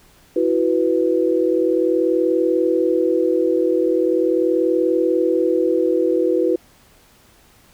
sine chord, E suspended second, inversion none, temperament equal, 329.6 / 370 / 493.9 Hz, E4 / F#4 / B4, 0 / 0 / 0 cents, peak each -19 dBFS, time 0.36-6.56 s, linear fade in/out 5 ms, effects pink hiss -52 dBFS RMS until 7.73 s

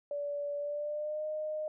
sine tone with pitch glide, 577 to 614.9 Hz, D5 to D#5, -31 to -21 cents, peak -33 dBFS, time 0.11-1.68 s, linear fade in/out 2 ms, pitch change +110 cents, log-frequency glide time 0.57-1.26 s, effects none

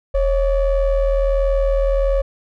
triangle ring-modulated tone, 293.7 Hz, D4, in tune, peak -9 dBFS, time 0.14-2.22 s, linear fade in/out 10 ms, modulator 253 Hz, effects none

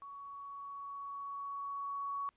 sine tone with level ramp, 1121 Hz, C#6, 19 cents sharp, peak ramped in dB -46 to -35 dBFS, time 0.02-2.29 s, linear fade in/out 0 ms, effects pink hiss -75 dBFS RMS until 2.36 s + resampled to 8000 Hz

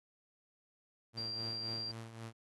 sawtooth tone with tremolo, 113.6 Hz, A#2, 44 cents flat, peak -39 dBFS, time 1.13-2.33 s, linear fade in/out 50 ms, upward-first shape triangle, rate 3.8 Hz, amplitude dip 65%
sine tone, 4737 Hz, D8, 14 cents sharp, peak -38 dBFS, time 1.17-1.92 s, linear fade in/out 10 ms
effects AAC 32 kbps

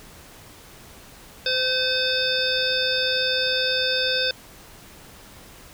harmonic tone with a mistuned harmonic, 514 Hz, C5, 31 cents flat, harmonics 1 / 3 / 5 / 7 / 9 / 10, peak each -27 / -27 / -30 / -25 / -29 / -28 dBFS, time 1.46-4.31 s, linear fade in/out 2 ms, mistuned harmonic 9, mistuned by -17 cents, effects pink hiss -46 dBFS RMS until 5.73 s

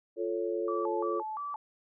sine chord, F augmented, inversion none, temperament equal, 349.2 / 440 / 554.4 Hz, F4 / A4 / C#5, 0 / 0 / 0 cents, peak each -33 / -33 / -36 dBFS, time 0.16-1.23 s, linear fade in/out 50 ms
sine tone with vibrato, 1001 Hz, B5, 23 cents sharp, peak -34 dBFS, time 0.68-1.56 s, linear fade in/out 2 ms, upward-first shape square, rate 2.9 Hz, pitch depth 250 cents each way
effects none

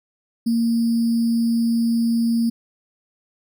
sine tone with sample-and-hold, 231.3 Hz, A#3, 13 cents flat, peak -16 dBFS, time 0.46-2.5 s, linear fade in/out 10 ms, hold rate 4900 Hz, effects none

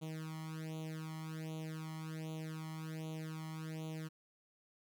sawtooth tone with flanger, 158.4 Hz, D#3, 31 cents sharp, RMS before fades -44 dBFS, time 0.01-4.09 s, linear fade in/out 20 ms, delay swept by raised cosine 0.29 to 0.97 ms, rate 1.3 Hz, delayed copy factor +1, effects none

